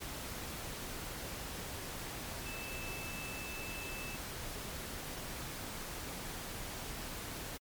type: tone in noise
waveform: sine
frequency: 2633 Hz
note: E7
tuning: 3 cents flat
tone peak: -45 dBFS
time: 2.45-4.17 s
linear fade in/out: 20 ms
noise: pink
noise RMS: -43 dBFS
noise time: 0-7.58 s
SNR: -5 dB
effects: MP3 96 kbps